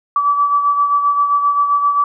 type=beating tone pair; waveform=sine; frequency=1151 / 1158.6 Hz; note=D6 / D6; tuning=-35 / -24 cents; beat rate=7.6 Hz; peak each=-12 / -21 dBFS; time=0.16-2.04 s; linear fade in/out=2 ms; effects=none